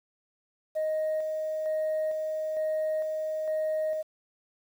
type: tone with tremolo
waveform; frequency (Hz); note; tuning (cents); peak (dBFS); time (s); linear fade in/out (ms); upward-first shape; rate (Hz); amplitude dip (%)
sine; 624; D#5; +5; -24; 0.75-4.03; 20; square; 1.1; 35
effects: tanh soft clip ceiling -24 dBFS + 9-bit